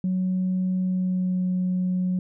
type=tone with pitch glide; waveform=sine; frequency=185 to 182.88 Hz; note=F#3 to F#3; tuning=0 to -20 cents; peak=-20 dBFS; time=0.04-2.19 s; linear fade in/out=2 ms; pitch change=-20 cents; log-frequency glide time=0.78-1.46 s; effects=tanh soft clip ceiling -18 dBFS